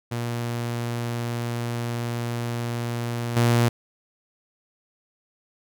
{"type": "tone with level steps", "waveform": "sawtooth", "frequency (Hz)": 118.6, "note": "A#2", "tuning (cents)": 30, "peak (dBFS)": [-22, -13], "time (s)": [0.11, 3.69], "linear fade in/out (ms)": 10, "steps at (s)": 3.36, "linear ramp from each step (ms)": 10, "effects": []}